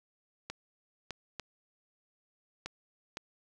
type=clicks; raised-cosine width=0.2 ms; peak=-21 dBFS; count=5; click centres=0.5 / 1.107 / 1.397 / 2.66 / 3.171 s; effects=none